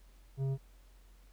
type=tone with tanh clipping; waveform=sine; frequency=135.2 Hz; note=C#3; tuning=43 cents flat; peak=-32 dBFS; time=0.37-0.58 s; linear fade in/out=50 ms; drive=9 dB; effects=added 45 Hz sine -56 dBFS peak until 1.32 s + pink hiss -68 dBFS RMS until 1.32 s